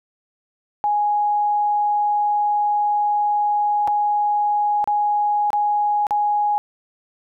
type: tone with dropouts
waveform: sine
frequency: 830.6 Hz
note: G#5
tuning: in tune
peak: -16 dBFS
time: 0.84-6.58 s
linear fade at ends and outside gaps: 0 ms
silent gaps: 3.875-3.88 / 4.842-4.875 / 5.504-5.531 / 6.068-6.108 s
effects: none